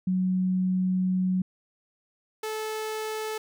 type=tone pair in turn; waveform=sine / sawtooth; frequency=185 / 434.7 Hz; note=F#3 / A4; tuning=0 / -21 cents; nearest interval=octave + minor third; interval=1479 cents; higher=second; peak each=-22 / -26 dBFS; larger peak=first; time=0.07-1.42 / 2.43-3.38 s; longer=first; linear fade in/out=5 ms; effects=none